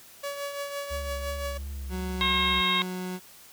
sawtooth tone with tremolo, 567 Hz, C#5, 39 cents sharp, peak -26 dBFS, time 0.23-1.58 s, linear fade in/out 10 ms, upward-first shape triangle, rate 5.9 Hz, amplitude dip 55%
triangle tone with vibrato, 68.8 Hz, C#2, 12 cents flat, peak -31 dBFS, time 0.9-2.62 s, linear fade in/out 20 ms, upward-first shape triangle, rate 2.8 Hz, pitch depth 56 cents each way
30% pulse tone with pitch glide, 184.7 to 183.21 Hz, F#3 to F#3, -3 to -17 cents, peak -29 dBFS, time 1.89-3.2 s, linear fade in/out 50 ms, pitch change -14 cents, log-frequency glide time 2.58-2.92 s
harmonic tone, 537 Hz, C5, 45 cents sharp, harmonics 2 / 3 / 4 / 5 / 6 / 7, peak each -28 / -36 / -29 / -34 / -31 / -27 dBFS, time 2.21-2.82 s, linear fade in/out 0 ms
effects white hiss -51 dBFS RMS until 3.52 s

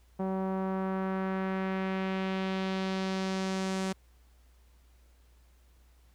sawtooth tone with low-pass filter sweep, 190 Hz, F#3, 46 cents sharp, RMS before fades -32 dBFS, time 0.19-3.93 s, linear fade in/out 10 ms, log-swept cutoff 820 to 8100 Hz, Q 1.3, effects added 60 Hz sine -58 dBFS peak until 6.14 s + pink hiss -69 dBFS RMS until 6.14 s

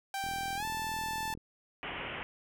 sawtooth tone with pitch glide, 784 to 880 Hz, G5 to A5, 0 to 0 cents, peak -30 dBFS, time 0.14-1.34 s, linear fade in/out 2 ms, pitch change +200 cents, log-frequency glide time 0.56-0.65 s
click train, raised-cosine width 3 ms, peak -34 dBFS, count 48, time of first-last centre 0.24-1.375 s, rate 41.4 Hz
white low-pass noise, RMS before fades -40 dBFS, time 1.83-2.23 s, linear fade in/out 0 ms, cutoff 3100 Hz, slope 96 dB/octave
effects none

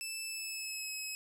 15% pulse tone with pitch glide, 2637 to 2563 Hz, E7 to E7, 0 to -49 cents, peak -31 dBFS, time 0.01-1.15 s, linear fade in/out 0 ms, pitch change -49 cents, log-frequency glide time 0.25-0.91 s, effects none

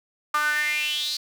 sawtooth tone with high-pass filter sweep, 299.3 Hz, D4, 33 cents sharp, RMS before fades -25 dBFS, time 0.34-1.17 s, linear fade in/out 5 ms, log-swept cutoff 1200 to 4500 Hz, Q 7.5, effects none

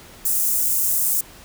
white high-pass noise, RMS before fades -20 dBFS, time 0.25-1.21 s, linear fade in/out 5 ms, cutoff 7500 Hz, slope 24 dB/octave, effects pink hiss -44 dBFS RMS until 1.44 s

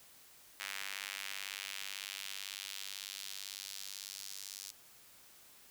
square tone with high-pass filter sweep, 49 Hz, G1, in tune, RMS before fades -45 dBFS, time 0.6-4.71 s, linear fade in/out 0 ms, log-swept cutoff 2000 to 5400 Hz, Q 1.4, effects white hiss -60 dBFS RMS until 5.7 s

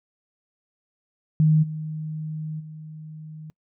sine tone with level steps, 155.56 Hz, D#3, in tune, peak -14 / -28 / -36 dBFS, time 1.4-3.5 s, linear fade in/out 0 ms, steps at 1.62 / 2.59 s, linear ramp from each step 20 ms, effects noise-tail reverb RT60 0.1 s tail -24 dB re dry

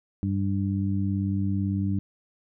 harmonic tone, 98 Hz, G2, in tune, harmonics 1 / 2 / 3, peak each -26 / -27 / -32 dBFS, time 0.23-1.99 s, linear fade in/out 0 ms, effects none

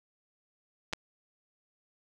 clicks, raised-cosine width 0.2 ms, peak -21 / -13 dBFS, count 2, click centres 0.928 / 0.934 s, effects none

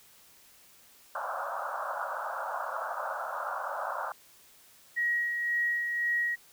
white band-pass noise, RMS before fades -35 dBFS, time 1.15-4.12 s, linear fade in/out 2 ms, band 540 to 1500 Hz, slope 96 dB/octave
sine tone with tremolo, 1900 Hz, A#6, 33 cents sharp, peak -25 dBFS, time 4.96-6.36 s, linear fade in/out 20 ms, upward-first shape sine, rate 1.9 Hz, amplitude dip 40%
effects white hiss -58 dBFS RMS until 6.52 s

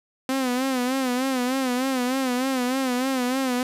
sawtooth tone with vibrato, 257 Hz, C4, 31 cents flat, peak -18 dBFS, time 0.29-3.63 s, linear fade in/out 2 ms, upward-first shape sine, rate 3.3 Hz, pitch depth 81 cents each way, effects resampled to 32000 Hz + 8-bit

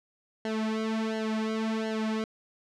sawtooth tone with flanger, 220 Hz, A3, in tune, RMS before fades -30 dBFS, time 0.45-2.24 s, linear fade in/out 2 ms, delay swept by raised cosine 0.82 to 3.42 ms, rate 1.4 Hz, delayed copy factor -1, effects low-pass 5000 Hz 12 dB/octave

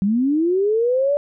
sine linear sweep, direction up, 187.5 to 587.3 Hz, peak -15 dBFS, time 0.02-1.17 s, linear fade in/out 0 ms, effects none

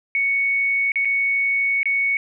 sine tone with dropouts, 2222 Hz, C#7, 4 cents sharp, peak -17 dBFS, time 0.15-2.17 s, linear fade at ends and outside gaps 1 ms, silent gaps 0.919-0.957 / 1.049-1.054 / 1.831-1.856 s, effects none

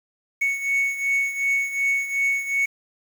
triangle beating tone pair, 2217 / 2219.7 Hz, C#7 / C#7, 0 / +2 cents, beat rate 2.7 Hz, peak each -20 / -25 dBFS, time 0.41-2.66 s, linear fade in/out 10 ms, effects 7-bit

